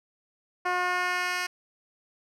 10% pulse tone with band-pass filter sweep, 360 Hz, F#4, 47 cents flat, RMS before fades -28 dBFS, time 0.65-1.47 s, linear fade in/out 10 ms, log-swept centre 910 to 3500 Hz, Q 0.73, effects none

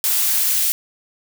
blue noise with high-pass filter sweep, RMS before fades -18 dBFS, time 0.04-0.72 s, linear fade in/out 0 ms, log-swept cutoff 330 to 2300 Hz, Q 0.76, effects none

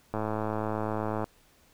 click train, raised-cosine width 1 ms, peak -17 dBFS, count 120, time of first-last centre 0.14-1.242 s, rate 108 Hz, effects pink hiss -62 dBFS RMS until 1.73 s

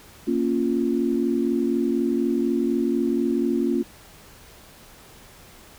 sine chord, Bb minor, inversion none, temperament equal, 233.1 / 277.2 / 349.2 Hz, Bb3 / Db4 / F4, 0 / 0 / 0 cents, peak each -24 dBFS, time 0.27-3.83 s, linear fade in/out 10 ms, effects pink hiss -48 dBFS RMS until 5.78 s

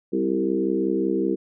harmonic tone with a mistuned harmonic, 65.41 Hz, C2, in tune, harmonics 3 / 4 / 5 / 6 / 7, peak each -28 / -28 / -24 / -26 / -29 dBFS, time 0.12-1.36 s, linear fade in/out 20 ms, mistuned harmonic 5, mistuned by +27 cents, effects none

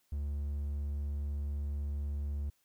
triangle tone, 72 Hz, D2, 34 cents flat, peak -31 dBFS, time 0.12-2.5 s, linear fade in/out 5 ms, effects white hiss -74 dBFS RMS until 2.64 s

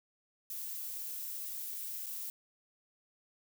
violet noise with dropouts, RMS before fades -41 dBFS, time 0.5-2.3 s, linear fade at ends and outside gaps 1 ms, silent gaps 2.061-2.066 s, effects none

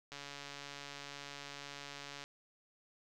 click train, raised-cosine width 0.2 ms, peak -29 dBFS, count 302, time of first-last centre 0.12-2.24 s, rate 142 Hz, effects none

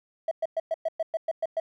triangle tone bursts, 650 Hz, E5, 24 cents flat, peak -20 dBFS, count 10, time 0.28-1.6 s, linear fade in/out 5 ms, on 33 ms, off 110 ms, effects tanh soft clip ceiling -21 dBFS

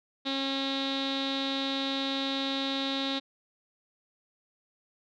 sawtooth tone with low-pass filter, 271.7 Hz, C#4, 35 cents flat, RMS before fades -31 dBFS, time 0.25-3.2 s, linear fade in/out 20 ms, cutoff 3800 Hz, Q 10, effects none

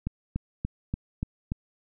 click train, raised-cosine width 5 ms, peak -16 dBFS, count 6, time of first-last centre 0.07-1.519 s, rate 3.45 Hz, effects none

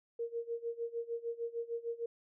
sine tone with tremolo, 466.2 Hz, A#4, in tune, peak -33 dBFS, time 0.19-2.06 s, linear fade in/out 5 ms, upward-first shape sine, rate 6.6 Hz, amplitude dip 90%, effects none

